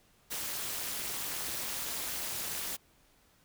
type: noise with amplitude modulation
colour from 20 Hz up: white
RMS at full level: -33 dBFS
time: 0.3-2.77 s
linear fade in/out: 20 ms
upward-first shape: sine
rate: 252 Hz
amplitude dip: 90%
effects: pink hiss -66 dBFS RMS until 3.44 s